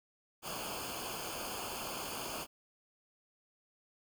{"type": "noise with comb filter", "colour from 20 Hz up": "pink", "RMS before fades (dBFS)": -41, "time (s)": [0.42, 2.47], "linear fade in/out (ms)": 50, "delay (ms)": 0.52, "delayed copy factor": -0.8, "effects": []}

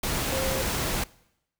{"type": "tone in noise", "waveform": "sine", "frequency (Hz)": 530, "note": "C5", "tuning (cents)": 22, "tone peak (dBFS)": -29, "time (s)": [0.32, 0.62], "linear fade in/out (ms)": 5, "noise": "pink", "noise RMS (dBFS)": -28, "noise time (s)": [0.03, 1.04], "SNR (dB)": -4, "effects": ["noise-tail reverb RT60 0.8 s tail -22 dB re dry"]}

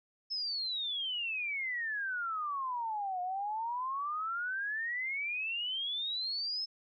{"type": "exponential two-way sweep", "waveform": "sine", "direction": "down then up", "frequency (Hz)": [5274, 713, 5274], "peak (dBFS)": -33, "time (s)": [0.3, 6.66], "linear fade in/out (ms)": 20, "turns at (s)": 3.21, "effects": []}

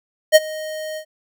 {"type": "tone with ADSR envelope", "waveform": "square", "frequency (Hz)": 622.3, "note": "D#5", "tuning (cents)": 0, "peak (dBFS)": -5, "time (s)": [0.32, 1.05], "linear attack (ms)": 35, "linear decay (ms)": 33, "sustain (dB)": -22, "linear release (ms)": 81, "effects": []}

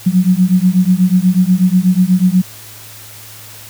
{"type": "beating tone pair", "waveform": "sine", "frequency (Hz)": [179.5, 187.7], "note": ["F3", "F#3"], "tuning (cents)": [48, 25], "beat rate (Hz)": 8.2, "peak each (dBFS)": -11, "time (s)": [0.06, 2.42], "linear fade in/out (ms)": 10, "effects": ["added 107 Hz sine -40 dBFS peak until 3.69 s", "white hiss -35 dBFS RMS until 3.69 s"]}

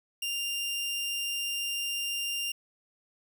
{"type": "tone", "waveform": "sawtooth", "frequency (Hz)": 2794, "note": "F7", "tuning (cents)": 0, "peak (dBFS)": -27, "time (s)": [0.22, 2.52], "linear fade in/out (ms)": 5, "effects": []}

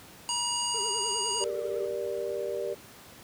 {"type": "harmonic tone", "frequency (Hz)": 956, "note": "A#5", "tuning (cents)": 43, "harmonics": [1, 3, 5, 7, 9], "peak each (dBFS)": [-34, -34, -34, -34, -34], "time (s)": [0.29, 1.44], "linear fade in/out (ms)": 0}
{"type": "tone with vibrato", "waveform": "triangle", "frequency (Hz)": 423.1, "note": "G#4", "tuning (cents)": 32, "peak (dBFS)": -35, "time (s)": [0.74, 1.86], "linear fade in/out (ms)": 5, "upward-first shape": "triangle", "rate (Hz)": 9.9, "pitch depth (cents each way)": 190}
{"type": "chord", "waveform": "sine", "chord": "G minor", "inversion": "none", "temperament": "just", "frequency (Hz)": [392, 470.4, 588], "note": ["G4", "Bb4", "D5"], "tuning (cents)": [0, 16, 2], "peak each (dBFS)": -34, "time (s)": [1.4, 2.75], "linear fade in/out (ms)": 20}
{"effects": ["pink hiss -50 dBFS RMS until 3.23 s", "high-pass 80 Hz 12 dB/octave"]}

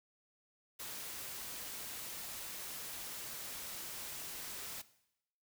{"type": "noise", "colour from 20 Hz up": "white", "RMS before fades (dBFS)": -45, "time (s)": [0.79, 4.82], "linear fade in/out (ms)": 10, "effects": ["noise-tail reverb RT60 0.8 s tail -17 dB re dry"]}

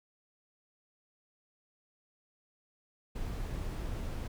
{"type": "noise", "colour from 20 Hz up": "brown", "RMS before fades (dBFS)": -37, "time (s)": [3.15, 4.28], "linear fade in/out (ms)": 10, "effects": []}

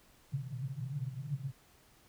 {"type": "band-pass noise", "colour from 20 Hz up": "white", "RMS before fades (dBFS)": -39, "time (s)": [0.32, 1.52], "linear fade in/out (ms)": 20, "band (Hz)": [120, 150], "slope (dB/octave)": 96, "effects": ["pink hiss -64 dBFS RMS until 2.08 s"]}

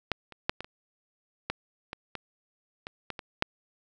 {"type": "clicks", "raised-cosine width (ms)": 0.3, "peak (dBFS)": [-10, -29, -8, -20, -28, -13, -20, -19, -21, -18, -21, -7], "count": 12, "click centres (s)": [0.117, 0.323, 0.495, 0.606, 0.645, 1.5, 1.931, 2.153, 2.869, 3.103, 3.192, 3.424], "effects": []}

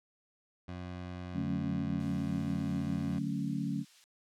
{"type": "tone", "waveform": "20% pulse", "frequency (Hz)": 90, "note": "F#2", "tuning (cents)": -47, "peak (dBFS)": -35, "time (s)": [0.68, 3.19], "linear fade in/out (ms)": 5}
{"type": "chord", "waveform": "sine", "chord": "D major seventh", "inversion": "none", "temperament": "equal", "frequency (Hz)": [146.83, 185, 220, 277.2], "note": ["D3", "F#3", "A3", "C#4"], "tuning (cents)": [0, 0, 0, 0], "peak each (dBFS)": -37, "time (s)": [1.33, 3.85], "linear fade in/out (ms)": 50}
{"type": "noise", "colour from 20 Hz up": "violet", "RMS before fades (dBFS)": -44, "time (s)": [2, 4.04], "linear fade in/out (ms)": 0}
{"effects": ["low-pass 4000 Hz 12 dB/octave"]}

